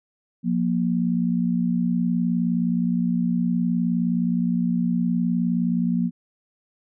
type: tone pair together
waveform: sine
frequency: 177.25 / 236.6 Hz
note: F3 / A#3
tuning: +26 / +26 cents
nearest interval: perfect fourth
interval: 500 cents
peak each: -22 dBFS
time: 0.43-6.11 s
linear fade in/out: 50 ms
effects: none